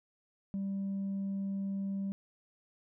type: tone with tanh clipping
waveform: triangle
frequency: 196 Hz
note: G3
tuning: in tune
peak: -33 dBFS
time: 0.54-2.12 s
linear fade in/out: 0 ms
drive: 6 dB
effects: none